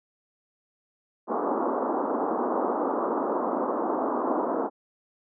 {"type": "band-pass noise", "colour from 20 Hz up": "pink", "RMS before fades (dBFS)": -27, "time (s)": [1.27, 4.7], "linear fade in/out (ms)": 50, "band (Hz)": [240, 1200], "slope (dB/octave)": 48, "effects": []}